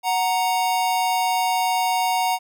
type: tone pair together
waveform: square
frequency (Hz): 740 / 932.3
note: F#5 / A#5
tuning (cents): 0 / 0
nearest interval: major third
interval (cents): 400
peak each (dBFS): -22 / -23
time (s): 0.03-2.39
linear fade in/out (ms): 50
effects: none